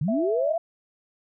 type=linear sweep; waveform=sine; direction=up; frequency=130.81 to 688 Hz; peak=-22 dBFS; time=0.01-0.58 s; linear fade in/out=5 ms
type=tone; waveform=sine; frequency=659.3 Hz; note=E5; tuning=in tune; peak=-26 dBFS; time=0.08-0.54 s; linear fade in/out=5 ms
effects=none